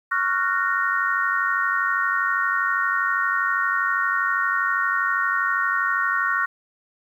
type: chord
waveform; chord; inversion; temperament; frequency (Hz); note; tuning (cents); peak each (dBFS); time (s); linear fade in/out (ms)
sine; Gb major seventh; second; just; 1110 / 1387.5 / 1480 / 1850; Db6 / F6 / Gb6 / Bb6; +2 / -12 / 0 / -14; -25; 0.11-6.46; 10
effects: 9-bit